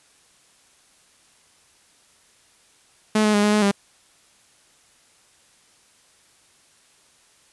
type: tone with pitch steps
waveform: sawtooth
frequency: 214.9 / 212 / 205.8 / 209.1 / 211.4 / 200.2 Hz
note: A3 / G#3 / G#3 / G#3 / G#3 / G3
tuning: -41 / +36 / -16 / +12 / +31 / +37 cents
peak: -12 dBFS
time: 3.15-3.714 s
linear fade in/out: 5 ms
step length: 94 ms
effects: white hiss -57 dBFS RMS until 7.52 s + resampled to 24000 Hz